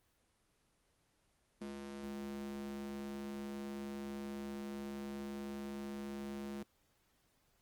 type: tone with high-pass filter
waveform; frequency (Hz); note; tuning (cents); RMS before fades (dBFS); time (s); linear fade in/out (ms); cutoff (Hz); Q
square; 69.8; C#2; +13; -44; 1.61-6.63; 5; 250; 8.4
effects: pink hiss -75 dBFS RMS until 7.61 s + Opus 24 kbps